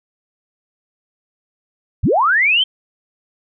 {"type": "linear sweep", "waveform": "sine", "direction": "up", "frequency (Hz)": [40.85, 3184], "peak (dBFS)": -11, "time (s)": [2.03, 2.64], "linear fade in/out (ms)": 10, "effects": []}